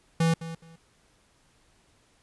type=tone with echo; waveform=square; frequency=164.5 Hz; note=E3; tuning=3 cents flat; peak=-21 dBFS; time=0.2-0.34 s; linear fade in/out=5 ms; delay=210 ms; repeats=2; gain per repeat=-14 dB; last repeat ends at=0.76 s; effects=pink hiss -64 dBFS RMS until 2.22 s + resampled to 24000 Hz